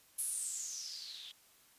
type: noise with low-pass filter sweep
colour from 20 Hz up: violet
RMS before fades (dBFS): -42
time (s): 0.18-1.32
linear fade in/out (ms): 10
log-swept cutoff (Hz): 11000 to 3300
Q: 8
effects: white hiss -65 dBFS RMS until 1.78 s + resampled to 32000 Hz